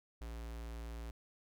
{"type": "tone with notch filter", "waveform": "square", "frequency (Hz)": 57.3, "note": "A#1", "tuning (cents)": -29, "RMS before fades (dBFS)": -45, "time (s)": [0.21, 1.11], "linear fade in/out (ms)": 5, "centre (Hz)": 140, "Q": 1.8, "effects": []}